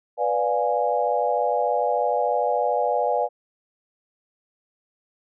sine chord, B diminished seventh, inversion none, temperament equal with one note detuned, 493.9 / 587.3 / 704.1 / 830.6 Hz, B4 / D5 / F5 / Ab5, 0 / 0 / +14 / 0 cents, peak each -25 dBFS, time 0.17-3.29 s, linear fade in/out 50 ms, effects none

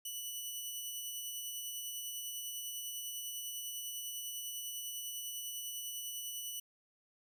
10% pulse tone with tremolo, 2960 Hz, F#7, in tune, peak -31 dBFS, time 0.05-6.6 s, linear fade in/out 5 ms, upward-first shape sine, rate 10 Hz, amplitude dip 25%, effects none

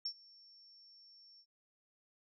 sine tone with ADSR envelope, 5450 Hz, F8, 43 cents flat, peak -34 dBFS, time 0.05-1.46 s, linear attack 6 ms, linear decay 73 ms, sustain -24 dB, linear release 66 ms, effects none

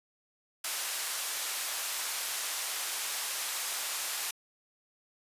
white band-pass noise, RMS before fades -35 dBFS, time 0.64-4.31 s, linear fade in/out 5 ms, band 720 to 12000 Hz, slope 12 dB/octave, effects resampled to 32000 Hz

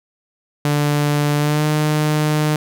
sawtooth tone with pitch glide, 146.83 to 152.01 Hz, D3 to D#3, 0 to -40 cents, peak -11 dBFS, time 0.65-2.56 s, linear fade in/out 2 ms, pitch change +60 cents, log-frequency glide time 1.37-1.65 s, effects none

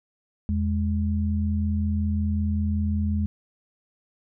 sine tone pair together, 82.54 / 208 Hz, E2 / G#3, +3 / +3 cents, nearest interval octave + major third, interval 1600 cents, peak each -23 / -26 dBFS, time 0.49-3.26 s, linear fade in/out 0 ms, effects none

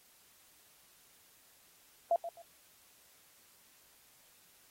sine tone with echo, 680 Hz, F5, 46 cents flat, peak -25 dBFS, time 2.11-2.16 s, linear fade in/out 2 ms, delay 130 ms, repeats 2, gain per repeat -12 dB, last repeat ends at 2.42 s, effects white hiss -64 dBFS RMS until 4.7 s + AAC 48 kbps

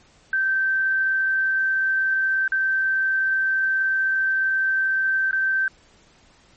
sine tone with dropouts, 1555 Hz, G6, 14 cents flat, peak -18 dBFS, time 0.33-5.68 s, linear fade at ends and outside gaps 2 ms, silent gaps 2.479-2.52 / 5.311-5.329 s, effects pink hiss -55 dBFS RMS until 6.56 s + MP3 32 kbps

